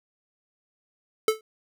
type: tone with exponential decay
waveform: square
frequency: 436.8 Hz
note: A4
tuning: 13 cents flat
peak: -15 dBFS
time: 1.28-1.41 s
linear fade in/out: 2 ms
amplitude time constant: 27 ms
effects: none